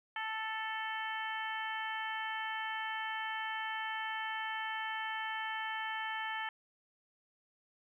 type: harmonic tone with a mistuned harmonic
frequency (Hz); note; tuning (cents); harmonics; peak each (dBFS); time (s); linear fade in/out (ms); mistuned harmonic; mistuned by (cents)
440; A4; 0; 2 / 3 / 4 / 5 / 6 / 7; -40 / -45 / -40 / -45 / -51 / -46; 0.16-6.49; 2; 6; +17
effects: 12-bit